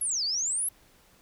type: exponential two-way sweep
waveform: sine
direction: down then up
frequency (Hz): 11470 to 4369 to 11470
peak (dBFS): -26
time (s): 0.01-0.69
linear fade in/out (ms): 5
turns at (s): 0.24
effects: pink hiss -60 dBFS RMS until 1.21 s